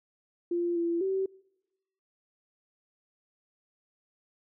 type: tone with pitch steps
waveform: sine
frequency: 346.2 / 339.2 / 383.5 Hz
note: F4 / E4 / G4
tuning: -15 / +50 / -38 cents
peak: -26 dBFS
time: 0.51-1.26 s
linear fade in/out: 5 ms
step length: 250 ms
effects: noise-tail reverb RT60 1.0 s tail -25 dB re dry